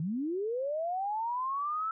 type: linear sweep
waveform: sine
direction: up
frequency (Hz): 146.83 to 1330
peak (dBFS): -30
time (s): 0-1.91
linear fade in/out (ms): 2
effects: none